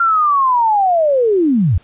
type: linear sweep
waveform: sine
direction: down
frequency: 1390 to 71.4 Hz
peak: -10 dBFS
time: 0-1.78 s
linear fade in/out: 5 ms
effects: pink hiss -50 dBFS RMS until 1.83 s + resampled to 8000 Hz